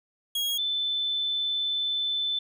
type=tone pair in turn; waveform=40% pulse / sine; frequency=3298 / 3521 Hz; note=G#7 / A7; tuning=-13 / 0 cents; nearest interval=minor second; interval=113 cents; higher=second; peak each=-25 dBFS; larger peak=neither; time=0.35-0.58 / 0.58-2.39 s; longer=second; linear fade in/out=5 ms; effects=none